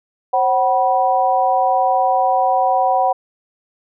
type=tone with amplitude modulation; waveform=sine; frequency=754 Hz; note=F#5; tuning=32 cents sharp; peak=-8 dBFS; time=0.33-3.13 s; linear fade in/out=10 ms; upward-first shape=sine; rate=221 Hz; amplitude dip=100%; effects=none